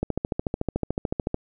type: click train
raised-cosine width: 2 ms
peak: -11 dBFS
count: 19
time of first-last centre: 0.03-1.344 s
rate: 13.7 Hz
effects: none